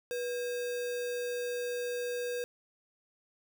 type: tone with sample-and-hold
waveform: sine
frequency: 487.2 Hz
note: B4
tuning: 24 cents flat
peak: -32 dBFS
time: 0.11-2.44 s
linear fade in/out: 0 ms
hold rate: 2100 Hz
effects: none